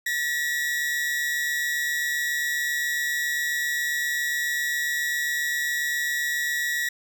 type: tone pair together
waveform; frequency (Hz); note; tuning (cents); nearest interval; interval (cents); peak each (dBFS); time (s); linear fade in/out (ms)
40% pulse; 1774.6 / 1922; A6 / B6; +14 / -48; minor second; 138; -30 / -24; 0.06-6.89; 5
effects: none

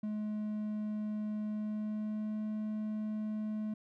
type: tone with pitch glide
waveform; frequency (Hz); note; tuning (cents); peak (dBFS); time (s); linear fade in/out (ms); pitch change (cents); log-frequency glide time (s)
triangle; 212.2 to 214.3; G#3 to A3; +38 to -45; -32; 0.03-3.74; 5; +17; 1.47-2.44
effects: none

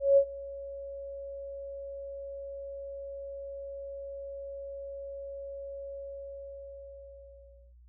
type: tone with ADSR envelope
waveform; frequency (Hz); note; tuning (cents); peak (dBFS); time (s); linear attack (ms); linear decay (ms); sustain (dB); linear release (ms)
sine; 554.4; C#5; 0; -16; 0-7.74; 170; 75; -22; 1800
effects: added 60 Hz sine -53 dBFS peak until 7.88 s

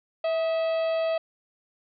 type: harmonic tone with a mistuned harmonic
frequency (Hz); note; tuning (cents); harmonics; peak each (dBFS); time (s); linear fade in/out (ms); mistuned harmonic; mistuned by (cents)
652; E5; -19; 1 / 2 / 3 / 4 / 5 / 6 / 7; -23 / -39 / -43 / -40 / -44 / -50 / -49; 0.24-1.18; 5; 2; -58
effects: none

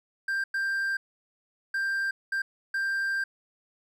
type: tone bursts at uneven times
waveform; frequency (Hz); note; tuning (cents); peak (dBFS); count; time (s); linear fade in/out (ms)
triangle; 1583; G6; +17; -24; 5; 0.28-0.44 / 0.54-0.97 / 1.74-2.11 / 2.32-2.42 / 2.74-3.24; 5
effects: none

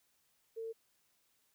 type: tone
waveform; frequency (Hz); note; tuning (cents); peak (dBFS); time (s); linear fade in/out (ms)
sine; 451; A4; +43; -39; 0.56-0.73; 20
effects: white hiss -75 dBFS RMS until 1.54 s

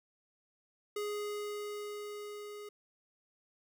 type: tone with level ramp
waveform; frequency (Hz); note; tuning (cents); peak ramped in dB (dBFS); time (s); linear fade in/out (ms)
square; 415.3; G#4; 0; -35 to -45; 0.96-2.69; 5
effects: none

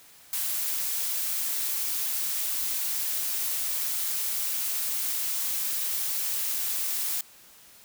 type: noise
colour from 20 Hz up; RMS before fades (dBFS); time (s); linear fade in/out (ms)
blue; -29; 0.33-7.21; 2
effects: white hiss -53 dBFS RMS until 7.84 s

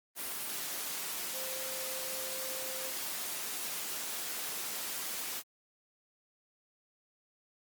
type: tone in noise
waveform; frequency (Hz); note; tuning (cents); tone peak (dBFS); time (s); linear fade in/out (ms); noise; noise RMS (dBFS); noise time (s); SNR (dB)
sine; 523.3; C5; 0; -44; 1.32-2.93; 50; white; -38; 0.15-5.43; -9
effects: high-pass 200 Hz 12 dB/octave + Opus 32 kbps

